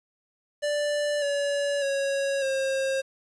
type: tone with pitch steps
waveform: square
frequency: 587.3 / 569.6 / 552.4 / 535.8 Hz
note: D5 / C#5 / C#5 / C5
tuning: 0 / +47 / -6 / +41 cents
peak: -25 dBFS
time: 0.62-3.02 s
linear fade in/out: 20 ms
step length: 600 ms
effects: resampled to 22050 Hz + 9-bit